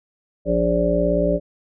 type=harmonic tone; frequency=58.27 Hz; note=A#1; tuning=in tune; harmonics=1 / 3 / 5 / 7 / 9 / 10; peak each=-25 / -23 / -25 / -25 / -25 / -20 dBFS; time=0.45-1.4 s; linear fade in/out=50 ms; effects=none